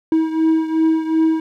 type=beating tone pair; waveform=triangle; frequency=319.9 / 322.6 Hz; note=D#4 / E4; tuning=+48 / -37 cents; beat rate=2.7 Hz; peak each=-13 / -18 dBFS; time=0.12-1.4 s; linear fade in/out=2 ms; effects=none